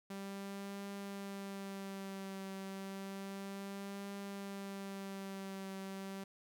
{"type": "tone with vibrato", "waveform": "sawtooth", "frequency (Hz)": 196, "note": "G3", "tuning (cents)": 0, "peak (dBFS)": -39, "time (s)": [0.1, 6.24], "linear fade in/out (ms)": 5, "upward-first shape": "triangle", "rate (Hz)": 0.31, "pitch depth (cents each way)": 29, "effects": []}